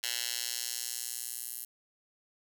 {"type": "tone with high-pass filter sweep", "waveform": "10% pulse", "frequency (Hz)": 120, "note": "B2", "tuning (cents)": -49, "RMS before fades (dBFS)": -37, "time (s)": [0.03, 1.65], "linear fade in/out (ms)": 5, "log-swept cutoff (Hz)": [3200, 11000], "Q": 1, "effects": []}